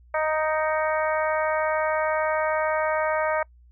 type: harmonic tone with a mistuned harmonic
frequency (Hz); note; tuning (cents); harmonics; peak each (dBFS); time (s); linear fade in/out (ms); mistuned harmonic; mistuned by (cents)
311.1; D#4; 0; 2 / 3 / 4 / 5 / 6 / 7; -24 / -28 / -30 / -32 / -34 / -35; 0.14-3.43; 5; 7; +40
effects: noise-tail reverb RT60 0.1 s tail -26 dB re dry + added 60 Hz sine -50 dBFS peak until 3.71 s